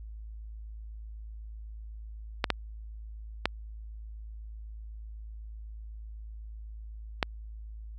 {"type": "clicks", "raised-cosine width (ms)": 0.3, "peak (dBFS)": -8, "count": 4, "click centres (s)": [2.442, 2.503, 3.456, 7.228], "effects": ["added 54 Hz sine -40 dBFS peak until 7.98 s"]}